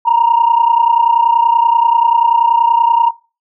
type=tone pair together; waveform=sine; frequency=925.6 / 956 Hz; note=A#5 / A#5; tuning=-13 / +43 cents; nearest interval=minor second; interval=56 cents; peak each=-10 dBFS; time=0.05-3.11 s; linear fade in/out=20 ms; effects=noise-tail reverb RT60 0.3 s tail -19 dB re dry + tanh soft clip ceiling -2 dBFS